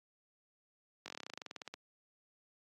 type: slowing click train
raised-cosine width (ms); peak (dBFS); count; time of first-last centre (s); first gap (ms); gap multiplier
0.2; -26; 19; 1.06-1.74; 20; 1.07
effects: high-pass 200 Hz 12 dB/octave + AAC 32 kbps